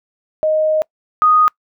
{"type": "tone pair in turn", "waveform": "sine", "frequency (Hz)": [622.3, 1241.7], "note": ["D#5", "D#6"], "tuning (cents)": [0, -4], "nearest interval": "octave", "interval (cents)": 1196, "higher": "second", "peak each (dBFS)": [-12, -8], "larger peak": "second", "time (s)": [[0.43, 0.82], [1.22, 1.48]], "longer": "first", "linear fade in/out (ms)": 0, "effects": ["noise-tail reverb RT60 0.1 s tail -26 dB re dry"]}